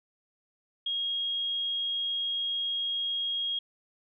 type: tone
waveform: sine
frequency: 3271 Hz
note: G#7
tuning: 27 cents flat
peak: -28 dBFS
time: 0.86-3.59 s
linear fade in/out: 5 ms
effects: none